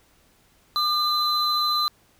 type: tone pair together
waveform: triangle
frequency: 1202 / 4043 Hz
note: D6 / B7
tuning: +40 / +40 cents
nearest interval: octave + major sixth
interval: 2100 cents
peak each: -21 dBFS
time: 0.76-1.88 s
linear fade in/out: 0 ms
effects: tanh soft clip ceiling -11 dBFS + pink hiss -60 dBFS RMS until 2.19 s